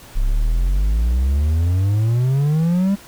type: exponential sweep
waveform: triangle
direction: up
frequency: 31.95 to 203.2 Hz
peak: -12 dBFS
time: 0.15-2.96 s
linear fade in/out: 20 ms
effects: pink hiss -42 dBFS RMS until 3.07 s